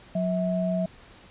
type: tone pair together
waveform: sine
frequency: 181.7 / 647.5 Hz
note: F#3 / E5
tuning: -31 / -31 cents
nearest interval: octave + minor seventh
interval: 2200 cents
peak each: -25 / -27 dBFS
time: 0.15-0.86 s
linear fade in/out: 5 ms
effects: pink hiss -51 dBFS RMS until 1.3 s + resampled to 8000 Hz